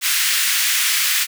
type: high-pass noise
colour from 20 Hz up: pink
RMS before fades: -18 dBFS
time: 0.01-1.27 s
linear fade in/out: 50 ms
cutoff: 1700 Hz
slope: 24 dB/octave
effects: none